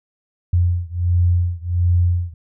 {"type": "beating tone pair", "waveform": "sine", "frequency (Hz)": [87.31, 88.71], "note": ["F2", "F2"], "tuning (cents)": [0, 28], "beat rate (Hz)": 1.4, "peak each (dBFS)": [-17, -18], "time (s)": [0.53, 2.34], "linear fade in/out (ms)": 5, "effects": []}